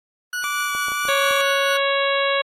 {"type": "tone with tremolo", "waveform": "40% pulse", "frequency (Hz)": 1468, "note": "F#6", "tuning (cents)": -14, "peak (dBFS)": -22, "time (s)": [0.33, 1.77], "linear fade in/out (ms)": 2, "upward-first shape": "triangle", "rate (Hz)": 4.5, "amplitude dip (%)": 45}
{"type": "tone with vibrato", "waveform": "25% pulse", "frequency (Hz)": 1159, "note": "D6", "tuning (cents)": -23, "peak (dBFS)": -20, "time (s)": [0.44, 1.41], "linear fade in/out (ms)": 0, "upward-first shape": "square", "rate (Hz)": 2, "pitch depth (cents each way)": 8}
{"type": "clicks", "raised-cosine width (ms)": 1, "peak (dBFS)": -24, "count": 6, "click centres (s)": [0.75, 0.884, 0.919, 1.053, 1.087, 1.31]}
{"type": "harmonic tone", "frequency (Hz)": 554.4, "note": "C#5", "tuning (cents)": 0, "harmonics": [1, 2, 3, 4, 5, 6, 7], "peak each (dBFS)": [-21, -24, -26, -27, -28, -29, -29], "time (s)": [1.08, 2.42], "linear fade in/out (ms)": 10}
{"effects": ["AAC 48 kbps"]}